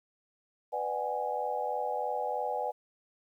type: chord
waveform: sine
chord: G# half-diminished seventh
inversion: first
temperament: just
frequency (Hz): 498.4 / 598 / 747.5 / 830.6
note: B4 / D5 / F#5 / G#5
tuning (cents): +16 / +31 / +17 / 0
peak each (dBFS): -36 / -37 / -36 / -34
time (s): 0.72-2.72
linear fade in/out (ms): 20
effects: 11-bit